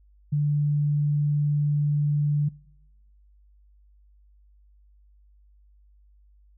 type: tone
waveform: sine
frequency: 146.83 Hz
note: D3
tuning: in tune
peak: -20 dBFS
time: 0.32-2.49 s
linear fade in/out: 10 ms
effects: noise-tail reverb RT60 0.9 s tail -23 dB re dry + added 50 Hz sine -54 dBFS peak until 6.57 s